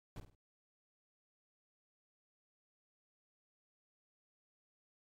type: noise with echo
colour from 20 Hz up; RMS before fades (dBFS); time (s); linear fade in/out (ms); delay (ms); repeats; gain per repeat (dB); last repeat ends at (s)
brown; -45; 0.16-0.2; 2; 50; 3; -9; 0.35
effects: MP3 64 kbps